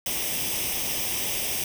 white noise with comb filter, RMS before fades -28 dBFS, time 0.06-1.64 s, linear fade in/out 2 ms, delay 0.35 ms, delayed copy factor +0.7, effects none

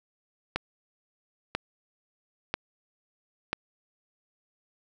click train, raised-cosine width 0.3 ms, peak -11 dBFS, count 4, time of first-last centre 0.56-3.53 s, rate 1.01 Hz, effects 8-bit

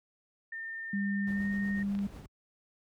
sine tone with pitch glide, 1810 to 1847 Hz, A6 to A#6, +48 to -16 cents, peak -37 dBFS, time 0.52-1.83 s, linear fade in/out 5 ms, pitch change +36 cents, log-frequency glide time 1.34-1.44 s
sine tone, 200 Hz, G3, 35 cents sharp, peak -29 dBFS, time 0.93-2.07 s, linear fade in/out 5 ms
brown noise with tremolo, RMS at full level -41 dBFS, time 1.27-2.26 s, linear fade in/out 2 ms, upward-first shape triangle, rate 8.1 Hz, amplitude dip 45%
clicks, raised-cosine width 0.3 ms, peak -32 dBFS, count 2, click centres 1.951 / 1.99 s
effects high-pass 60 Hz 12 dB/octave

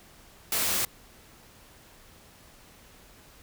white noise, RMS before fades -27 dBFS, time 0.52-0.85 s, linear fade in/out 2 ms, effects pink hiss -54 dBFS RMS until 3.42 s

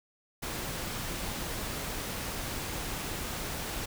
pink noise, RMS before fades -36 dBFS, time 0.42-3.86 s, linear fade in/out 10 ms, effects none

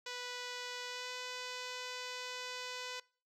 5% pulse tone with pitch glide, 493.9 to 499.9 Hz, B4 to B4, 0 to +21 cents, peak -29 dBFS, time 0.06-3 s, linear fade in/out 5 ms, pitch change +21 cents, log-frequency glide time 0.88-1.09 s, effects noise-tail reverb RT60 0.4 s tail -23 dB re dry + low-pass 7000 Hz 12 dB/octave

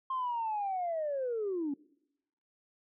sine linear sweep, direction down, 1064 to 270.7 Hz, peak -30 dBFS, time 0.1-1.74 s, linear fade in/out 5 ms, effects noise-tail reverb RT60 0.9 s tail -25 dB re dry + tanh soft clip ceiling -27 dBFS

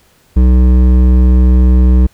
triangle tone with hard clipping, 62.6 Hz, B1, 24 cents sharp, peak -6 dBFS, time 0.36-2.07 s, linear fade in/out 10 ms, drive 15 dB, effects pink hiss -50 dBFS RMS until 2.13 s

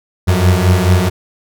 35% pulse beating tone pair, 88.9 / 93.5 Hz, F2 / F#2, +31 / +19 cents, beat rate 4.6 Hz, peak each -10 dBFS, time 0.27-1.1 s, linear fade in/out 20 ms, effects none

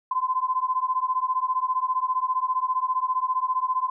sine beating tone pair, 1018 / 1033 Hz, C6 / C6, -48 / -22 cents, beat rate 15 Hz, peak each -25 dBFS, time 0.11-3.9 s, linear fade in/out 5 ms, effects none

